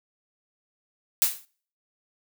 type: noise with exponential decay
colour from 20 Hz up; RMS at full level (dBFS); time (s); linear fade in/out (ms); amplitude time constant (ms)
blue; -17; 1.22-1.45; 0; 48
effects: noise-tail reverb RT60 0.5 s tail -25 dB re dry